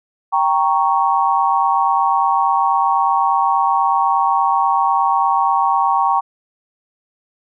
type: chord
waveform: sine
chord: G diminished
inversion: none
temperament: equal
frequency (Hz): 784 / 932.3 / 1108.7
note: G5 / Bb5 / Db6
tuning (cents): 0 / 0 / 0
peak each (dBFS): -17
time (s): 0.32-6.21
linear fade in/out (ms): 20
effects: none